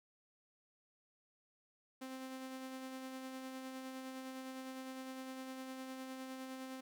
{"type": "tone with tremolo", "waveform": "sawtooth", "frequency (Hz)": 261.6, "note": "C4", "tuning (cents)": 0, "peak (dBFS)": -40, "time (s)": [2.01, 6.81], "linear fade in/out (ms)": 10, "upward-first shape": "sine", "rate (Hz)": 9.8, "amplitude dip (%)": 30, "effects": []}